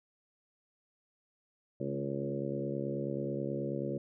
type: harmonic tone with a mistuned harmonic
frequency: 69.3 Hz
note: C#2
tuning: in tune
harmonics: 2 / 3 / 4 / 5 / 6 / 7 / 8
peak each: -39 / -40 / -42 / -39 / -43 / -42 / -41 dBFS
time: 1.8-3.98 s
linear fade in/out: 5 ms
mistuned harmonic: 3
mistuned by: +25 cents
effects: none